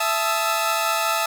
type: tone cluster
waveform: sawtooth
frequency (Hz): 665 / 873 / 1261 / 1335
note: E5 / A5 / D#6 / E6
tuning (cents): +15 / -14 / +23 / +22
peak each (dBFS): -22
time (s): 0-1.26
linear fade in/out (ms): 5
effects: none